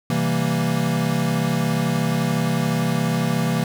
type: chord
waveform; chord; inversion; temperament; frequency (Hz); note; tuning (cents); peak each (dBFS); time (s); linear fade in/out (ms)
square; C dominant seventh; none; equal; 130.81 / 164.81 / 196 / 233.1; C3 / E3 / G3 / Bb3; 0 / 0 / 0 / 0; -26 / -23 / -29 / -25; 0.1-3.64; 2
effects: none